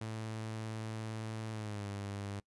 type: tone with pitch glide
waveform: sawtooth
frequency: 110.3 to 100.56 Hz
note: A2 to G2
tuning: +5 to +45 cents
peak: -35 dBFS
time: 0.01-2.4 s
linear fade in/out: 5 ms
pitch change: -160 cents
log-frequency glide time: 1.51-1.88 s
effects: noise-tail reverb RT60 0.1 s tail -24 dB re dry + resampled to 24000 Hz